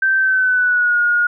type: tone with pitch glide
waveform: sine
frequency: 1556 to 1435.1 Hz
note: G6 to F6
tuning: -13 to +47 cents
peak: -12 dBFS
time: 0.02-1.27 s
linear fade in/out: 5 ms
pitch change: -140 cents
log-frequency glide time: 0.18-0.99 s
effects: none